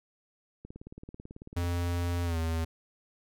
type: click train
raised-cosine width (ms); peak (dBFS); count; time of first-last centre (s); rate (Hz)
3; -31; 19; 0.65-1.639; 18.2
type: tone with pitch glide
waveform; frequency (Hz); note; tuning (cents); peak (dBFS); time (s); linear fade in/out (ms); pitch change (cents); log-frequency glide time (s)
square; 87 to 81.64; F2 to E2; -6 to -16; -29; 1.56-2.65; 10; -110; 2.24-2.38
effects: none